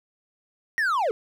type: linear sweep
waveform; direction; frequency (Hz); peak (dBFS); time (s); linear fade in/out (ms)
triangle; down; 1907 to 402.2; -19; 0.78-1.11; 0
effects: none